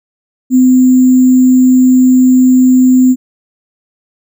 sine tone with sample-and-hold, 255.4 Hz, C4, 42 cents flat, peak -3 dBFS, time 0.5-3.16 s, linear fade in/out 50 ms, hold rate 7350 Hz, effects none

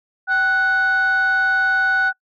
sine tone pair together, 771.4 / 1480 Hz, G5 / F#6, -28 / 0 cents, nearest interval major seventh, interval 1128 cents, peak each -21 / -13 dBFS, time 0.27-2.13 s, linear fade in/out 50 ms, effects noise-tail reverb RT60 0.1 s tail -25 dB re dry + tanh soft clip ceiling -12 dBFS

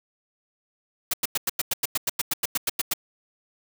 white noise bursts, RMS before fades -24 dBFS, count 16, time 1.11-2.936 s, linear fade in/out 5 ms, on 26 ms, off 94 ms, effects none

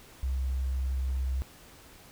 sine tone, 65.41 Hz, C2, in tune, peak -27 dBFS, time 0.23-1.42 s, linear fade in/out 0 ms, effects pink hiss -53 dBFS RMS until 2.11 s

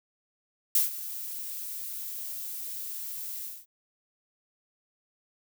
violet noise with ADSR envelope, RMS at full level -21 dBFS, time 0.75-3.66 s, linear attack 3 ms, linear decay 140 ms, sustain -16 dB, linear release 230 ms, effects none

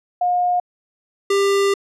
sine / square tone pair in turn, 715 / 397.1 Hz, F5 / G4, +41 / +22 cents, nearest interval minor seventh, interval 1019 cents, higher first, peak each -15 dBFS, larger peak neither, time 0.21-0.6 / 1.3-1.74 s, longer second, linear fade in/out 5 ms, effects low-pass 9000 Hz 12 dB/octave

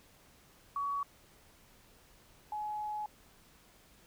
sine tone pair in turn, 1128 / 845 Hz, C#6 / G#5, +30 / +30 cents, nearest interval perfect fourth, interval 500 cents, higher first, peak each -32 / -35 dBFS, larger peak first, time 0.76-1.03 / 2.52-3.06 s, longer second, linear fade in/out 2 ms, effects pink hiss -62 dBFS RMS until 4.06 s

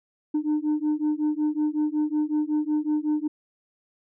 sine beating tone pair, 299.9 / 305.3 Hz, D4 / D#4, +36 / -33 cents, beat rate 5.4 Hz, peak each -23 dBFS, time 0.34-3.28 s, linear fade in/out 10 ms, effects tanh soft clip ceiling -19 dBFS

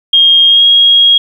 sine tone with pitch glide, 3235 to 3280 Hz, G#7 to G#7, -46 to -22 cents, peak -3 dBFS, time 0.13-1.18 s, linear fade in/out 5 ms, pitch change +24 cents, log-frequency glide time 0.47-0.64 s, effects 7-bit

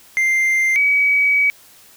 triangle / sine tone pair in turn, 2093 / 2272 Hz, C7 / C#7, 0 / +42 cents, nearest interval minor second, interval 142 cents, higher second, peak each -12 dBFS, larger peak neither, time 0.17-0.76 / 0.76-1.5 s, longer second, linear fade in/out 0 ms, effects white hiss -47 dBFS RMS until 1.96 s

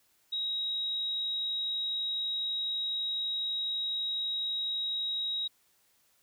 sine tone, 3812 Hz, A#7, 38 cents sharp, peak -30 dBFS, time 0.32-5.48 s, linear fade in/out 10 ms, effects white hiss -69 dBFS RMS until 6.22 s

